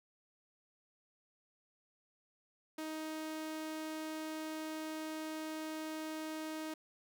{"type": "tone", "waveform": "sawtooth", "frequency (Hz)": 313.4, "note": "D#4", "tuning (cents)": 13, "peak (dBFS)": -36, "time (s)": [2.78, 6.74], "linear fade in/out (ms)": 5, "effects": []}